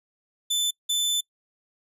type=tone bursts at uneven times; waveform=sawtooth; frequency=3520 Hz; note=A7; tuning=in tune; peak=-19 dBFS; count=2; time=0.5-0.71 / 0.89-1.21 s; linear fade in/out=10 ms; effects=noise-tail reverb RT60 0.1 s tail -26 dB re dry + resampled to 32000 Hz